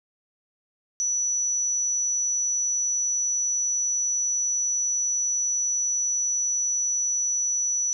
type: tone with amplitude modulation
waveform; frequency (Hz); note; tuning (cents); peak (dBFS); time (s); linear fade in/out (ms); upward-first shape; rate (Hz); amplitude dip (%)
sine; 5920; F#8; 0; -21; 1-7.93; 0; sine; 190; 25
effects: none